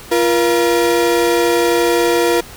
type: tone pair together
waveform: 35% pulse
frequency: 345.1 / 476.7 Hz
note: F4 / A#4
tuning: -21 / +39 cents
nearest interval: tritone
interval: 560 cents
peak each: -13 dBFS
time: 0.11-2.41 s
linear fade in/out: 10 ms
effects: pink hiss -36 dBFS RMS until 2.56 s